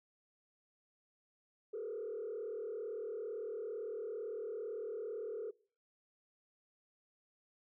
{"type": "tone with frequency modulation", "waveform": "sine", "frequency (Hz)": 440, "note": "A4", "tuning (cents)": 0, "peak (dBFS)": -38, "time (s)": [1.73, 5.51], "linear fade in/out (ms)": 10, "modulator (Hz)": 37.8, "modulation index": 1.1, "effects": ["noise-tail reverb RT60 0.4 s tail -21 dB re dry", "tanh soft clip ceiling -35 dBFS"]}